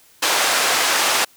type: band-pass noise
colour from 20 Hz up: pink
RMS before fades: -18 dBFS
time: 0.22-1.25 s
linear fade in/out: 10 ms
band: 700 to 10000 Hz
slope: 12 dB/octave
effects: white hiss -52 dBFS RMS until 1.36 s